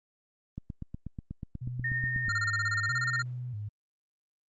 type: click train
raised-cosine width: 5 ms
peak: -25 dBFS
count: 15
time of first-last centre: 0.58-2.283 s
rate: 8.22 Hz
type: tone with vibrato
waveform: sine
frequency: 113.8 Hz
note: A#2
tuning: 41 cents flat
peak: -34 dBFS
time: 1.61-3.69 s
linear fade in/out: 10 ms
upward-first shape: square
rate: 0.78 Hz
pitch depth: 150 cents each way
type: tone with tremolo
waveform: sine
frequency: 1834 Hz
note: A#6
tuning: 29 cents flat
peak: -28 dBFS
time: 1.84-3.22 s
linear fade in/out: 5 ms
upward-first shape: sine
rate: 10 Hz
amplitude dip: 30%
type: tone bursts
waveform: square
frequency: 1396.9 Hz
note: F6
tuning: in tune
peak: -30 dBFS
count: 16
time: 2.29-3.223 s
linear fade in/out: 5 ms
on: 33 ms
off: 27 ms
effects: Opus 24 kbps